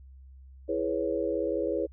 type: chord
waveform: sine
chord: C# minor seventh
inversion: first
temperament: equal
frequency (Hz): 329.6 / 415.3 / 493.9 / 554.4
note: E4 / G#4 / B4 / C#5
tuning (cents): 0 / 0 / 0 / 0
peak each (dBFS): -32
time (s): 0.68-1.87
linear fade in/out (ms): 20
effects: added 66 Hz sine -47 dBFS peak until 1.92 s